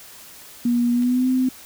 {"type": "tone with pitch glide", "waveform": "sine", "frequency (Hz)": [239.9, 257.1], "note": ["A#3", "C4"], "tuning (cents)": [50, -30], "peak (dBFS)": -16, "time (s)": [0.65, 1.49], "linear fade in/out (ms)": 5, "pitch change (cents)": 120, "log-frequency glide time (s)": [0.92, 1.28]}
{"type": "clicks", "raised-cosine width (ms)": 0.2, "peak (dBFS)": -26, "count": 2, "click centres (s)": [1.023, 1.034]}
{"effects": ["white hiss -43 dBFS RMS until 1.65 s"]}